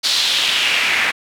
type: noise with band-pass filter sweep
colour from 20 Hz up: pink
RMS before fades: -17 dBFS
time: 0.03-1.12 s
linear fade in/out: 20 ms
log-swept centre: 4400 to 2000 Hz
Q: 2.8
effects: none